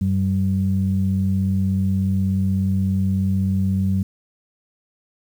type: tone pair together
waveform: sine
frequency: 95 / 191.54 Hz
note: F#2 / G3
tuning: +46 / -40 cents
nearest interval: octave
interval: 1214 cents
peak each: -19 dBFS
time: 0.01-4.03 s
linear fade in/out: 5 ms
effects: tanh soft clip ceiling -9 dBFS + 8-bit